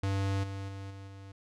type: tone with level steps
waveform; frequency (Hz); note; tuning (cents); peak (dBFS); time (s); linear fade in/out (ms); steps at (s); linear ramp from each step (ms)
square; 97.8; G2; -4; -29 / -37 / -40 / -44 / -46; 0.03-1.32; 5; 0.43 / 0.68 / 0.9 / 1.07; 10
effects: low-pass 7000 Hz 12 dB/octave